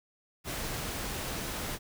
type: noise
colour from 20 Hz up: pink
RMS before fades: -36 dBFS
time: 0.44-1.79 s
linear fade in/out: 50 ms
effects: none